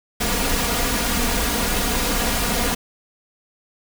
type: noise with comb filter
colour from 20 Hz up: pink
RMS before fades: -21 dBFS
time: 0.2-2.75 s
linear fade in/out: 10 ms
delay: 4.2 ms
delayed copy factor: +0.75
effects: none